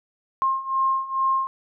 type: beating tone pair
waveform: sine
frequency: 1064 / 1066.3 Hz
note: C6 / C6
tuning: +29 / +32 cents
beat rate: 2.3 Hz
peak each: -25 / -22 dBFS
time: 0.42-1.47 s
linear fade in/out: 0 ms
effects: none